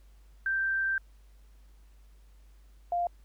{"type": "tone pair in turn", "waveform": "sine", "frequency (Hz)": [1568, 698.5], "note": ["G6", "F5"], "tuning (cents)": [0, 0], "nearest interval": "octave + major second", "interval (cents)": 1400, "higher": "first", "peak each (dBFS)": [-26, -26], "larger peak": "neither", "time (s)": [[0.46, 0.98], [2.92, 3.07]], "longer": "first", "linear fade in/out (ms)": 2, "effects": ["added 50 Hz sine -53 dBFS peak until 3.24 s", "pink hiss -69 dBFS RMS until 3.24 s"]}